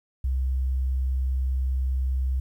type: tone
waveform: sine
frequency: 65 Hz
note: C2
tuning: 11 cents flat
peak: -22 dBFS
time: 0.24-2.4 s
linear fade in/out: 5 ms
effects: 10-bit